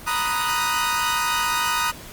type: chord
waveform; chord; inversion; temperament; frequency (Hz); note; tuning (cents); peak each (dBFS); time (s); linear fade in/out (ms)
sawtooth; B major seventh; third; equal; 932.3 / 987.8 / 1244.5 / 1480; A#5 / B5 / D#6 / F#6; 0 / 0 / 0 / 0; -23 / -25 / -20 / -24; 0.06-1.92; 20
effects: pink hiss -40 dBFS RMS until 2.12 s + Opus 32 kbps